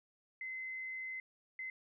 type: tone bursts at uneven times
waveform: sine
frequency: 2053 Hz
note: C7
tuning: 33 cents flat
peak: -40 dBFS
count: 2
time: 0.41-1.2 / 1.59-1.7 s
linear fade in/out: 2 ms
effects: none